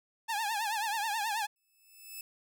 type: tone with vibrato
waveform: sawtooth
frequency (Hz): 861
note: A5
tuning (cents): -38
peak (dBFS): -27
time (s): 0.28-1.47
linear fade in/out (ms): 20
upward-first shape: triangle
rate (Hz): 9.3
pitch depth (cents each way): 140
type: tone with exponential growth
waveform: 5% pulse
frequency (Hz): 2618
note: E7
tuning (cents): -13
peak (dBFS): -30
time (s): 1.56-2.21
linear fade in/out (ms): 2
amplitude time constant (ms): 140
effects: none